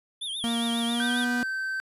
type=tone with vibrato; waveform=square; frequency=3398 Hz; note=G#7; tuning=39 cents sharp; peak=-31 dBFS; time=0.21-1.25 s; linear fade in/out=10 ms; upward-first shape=triangle; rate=7.4 Hz; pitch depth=160 cents each way
type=tone with pitch glide; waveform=45% pulse; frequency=233.1 to 243.7 Hz; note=A#3 to B3; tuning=0 to -23 cents; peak=-26 dBFS; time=0.44-1.43 s; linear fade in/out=0 ms; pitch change=+77 cents; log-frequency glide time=0.86-1.14 s
type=tone; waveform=triangle; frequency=1548 Hz; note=G6; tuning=22 cents flat; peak=-26 dBFS; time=1-1.8 s; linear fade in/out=0 ms
effects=resampled to 32000 Hz